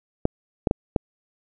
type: clicks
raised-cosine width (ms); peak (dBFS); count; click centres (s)
2; -5; 4; 0.254 / 0.672 / 0.711 / 0.962
effects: none